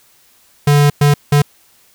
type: tone bursts at uneven times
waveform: square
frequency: 145.1 Hz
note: D3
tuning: 21 cents flat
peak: -8 dBFS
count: 3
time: 0.67-0.9 / 1.01-1.14 / 1.32-1.42 s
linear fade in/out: 5 ms
effects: white hiss -51 dBFS RMS until 1.94 s